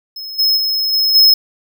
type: tone with level steps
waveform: square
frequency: 5170 Hz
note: E8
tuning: 34 cents flat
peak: -26 / -11 / -15 / -12 / -6 dBFS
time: 0.16-1.34 s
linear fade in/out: 5 ms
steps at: 0.38 / 0.56 / 0.92 / 1.14 s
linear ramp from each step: 20 ms
effects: none